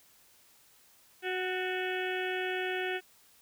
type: harmonic tone with a mistuned harmonic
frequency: 370 Hz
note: F#4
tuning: in tune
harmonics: 1 / 2 / 4 / 5 / 6 / 7 / 8 / 9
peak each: -34 / -39 / -39 / -39 / -43 / -41 / -45 / -47 dBFS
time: 1.22-3.01 s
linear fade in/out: 50 ms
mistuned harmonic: 5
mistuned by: -36 cents
effects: white hiss -62 dBFS RMS until 3.41 s